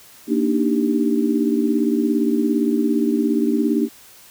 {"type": "chord", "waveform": "sine", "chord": "Eb major seventh", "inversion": "second", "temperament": "equal", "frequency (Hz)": [233.1, 293.7, 311.1, 392], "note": ["Bb3", "D4", "Eb4", "G4"], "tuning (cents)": [0, 0, 0, 0], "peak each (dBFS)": [-20, -20, -23, -24], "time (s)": [0.27, 3.89], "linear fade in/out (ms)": 50, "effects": ["white hiss -46 dBFS RMS until 4.3 s"]}